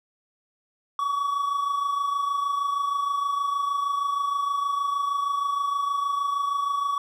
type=tone pair together; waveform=triangle; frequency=1129.6 / 1156 Hz; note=C#6 / D6; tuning=+32 / -28 cents; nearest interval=unison; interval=40 cents; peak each=-22 / -30 dBFS; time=0.99-6.98 s; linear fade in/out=2 ms; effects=none